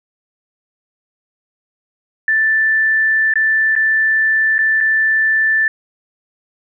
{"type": "tone with dropouts", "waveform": "sine", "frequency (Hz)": 1764, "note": "A6", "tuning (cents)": 4, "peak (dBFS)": -11, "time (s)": [2.28, 5.68], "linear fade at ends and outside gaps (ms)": 2, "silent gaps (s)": [[3.338, 3.356], [3.753, 3.762], [4.582, 4.589], [4.805, 4.809]], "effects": []}